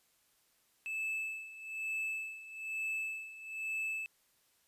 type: tone with tremolo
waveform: triangle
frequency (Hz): 2621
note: E7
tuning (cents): -11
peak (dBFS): -32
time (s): 0.86-4.06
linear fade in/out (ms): 0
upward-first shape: sine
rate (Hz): 1.1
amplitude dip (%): 80
effects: white hiss -72 dBFS RMS until 4.67 s + resampled to 32000 Hz